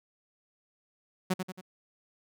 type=tone with echo; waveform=sawtooth; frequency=185 Hz; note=F#3; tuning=in tune; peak=-21 dBFS; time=1.3-1.34 s; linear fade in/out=10 ms; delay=91 ms; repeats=3; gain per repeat=-6 dB; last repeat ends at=1.613 s; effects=none